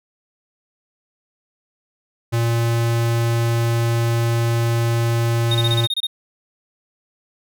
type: tone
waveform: square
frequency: 116.54 Hz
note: A#2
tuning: in tune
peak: -17 dBFS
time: 2.32-5.87 s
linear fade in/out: 20 ms
type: tone bursts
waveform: triangle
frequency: 3702 Hz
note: A#7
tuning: 13 cents flat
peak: -17 dBFS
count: 9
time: 5.51-6.069 s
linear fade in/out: 5 ms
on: 39 ms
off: 26 ms
effects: none